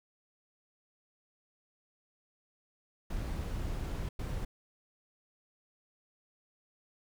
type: noise bursts at uneven times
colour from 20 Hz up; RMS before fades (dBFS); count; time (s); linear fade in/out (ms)
brown; -36; 2; 3.1-4.09 / 4.19-4.45; 5
effects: none